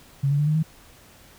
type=tone with pitch steps; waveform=sine; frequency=138.59 / 143.31 / 148.19 / 153.24 / 158.46 Hz; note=C#3 / D3 / D3 / D#3 / D#3; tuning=0 / -42 / +16 / -26 / +32 cents; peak=-18 dBFS; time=0.23-0.63 s; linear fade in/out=10 ms; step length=80 ms; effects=pink hiss -51 dBFS RMS until 1.38 s